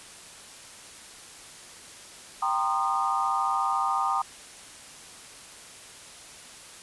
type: chord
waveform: sine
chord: C minor seventh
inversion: second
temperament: equal with one note detuned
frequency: 784 / 932.3 / 1046.5 / 1226.7 Hz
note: G5 / Bb5 / C6 / Eb6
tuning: 0 / 0 / 0 / -25 cents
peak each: -29 / -30 / -31 / -27 dBFS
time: 2.42-4.22 s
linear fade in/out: 5 ms
effects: white hiss -46 dBFS RMS until 6.82 s + resampled to 24000 Hz